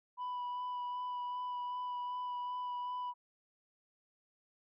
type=tone with vibrato; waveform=sine; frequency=987.8 Hz; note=B5; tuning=in tune; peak=-34 dBFS; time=0.17-3.14 s; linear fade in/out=50 ms; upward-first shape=sine; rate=2.6 Hz; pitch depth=12 cents each way; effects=tanh soft clip ceiling -36 dBFS